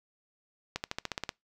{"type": "accelerating click train", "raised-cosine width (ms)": 0.2, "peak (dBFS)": -15, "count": 9, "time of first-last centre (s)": [0.76, 1.292], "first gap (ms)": 79, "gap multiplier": 0.95, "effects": ["noise-tail reverb RT60 0.2 s tail -25 dB re dry"]}